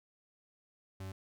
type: tone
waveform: 40% pulse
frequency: 95.4 Hz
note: G2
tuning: 47 cents flat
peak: -40 dBFS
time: 1-1.12 s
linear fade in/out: 5 ms
effects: none